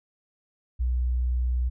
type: tone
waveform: sine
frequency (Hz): 61.7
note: B1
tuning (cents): -1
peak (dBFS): -22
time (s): 0.79-1.7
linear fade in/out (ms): 20
effects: none